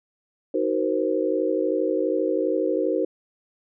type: chord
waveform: sine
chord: C half-diminished seventh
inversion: first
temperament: just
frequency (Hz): 314 / 376.7 / 470.9 / 523.3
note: Eb4 / Gb4 / Bb4 / C5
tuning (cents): +16 / +31 / +18 / 0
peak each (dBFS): -26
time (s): 0.54-3.05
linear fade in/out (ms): 5
effects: none